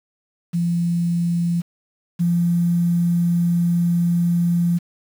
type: tone pair in turn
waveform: sine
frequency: 171.5 / 172.36 Hz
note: F3 / F3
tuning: -31 / -22 cents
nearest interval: unison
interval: 9 cents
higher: second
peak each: -17 / -15 dBFS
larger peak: second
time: 0.53-1.62 / 2.19-4.79 s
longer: second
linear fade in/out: 20 ms
effects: 7-bit